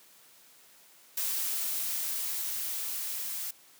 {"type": "noise with level ramp", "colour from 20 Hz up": "blue", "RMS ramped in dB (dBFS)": [-31, -36], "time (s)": [1.17, 3.51], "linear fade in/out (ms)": 5, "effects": ["white hiss -58 dBFS RMS until 3.79 s", "high-pass 150 Hz 12 dB/octave"]}